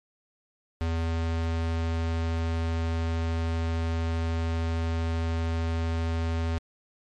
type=tone; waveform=square; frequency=82.41 Hz; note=E2; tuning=in tune; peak=-26 dBFS; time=0.81-6.58 s; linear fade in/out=0 ms; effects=low-pass 5000 Hz 12 dB/octave + MP3 64 kbps